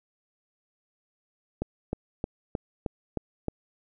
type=click train; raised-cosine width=2 ms; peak=-15 dBFS; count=7; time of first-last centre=1.62-3.483 s; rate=3.22 Hz; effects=none